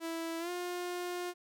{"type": "tone with pitch glide", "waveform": "sawtooth", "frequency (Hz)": [329.6, 355.3], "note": ["E4", "F4"], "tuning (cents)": [0, 30], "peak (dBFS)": -32, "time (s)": [0, 1.34], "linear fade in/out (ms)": 50, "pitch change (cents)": 130, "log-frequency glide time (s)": [0.39, 0.5], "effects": []}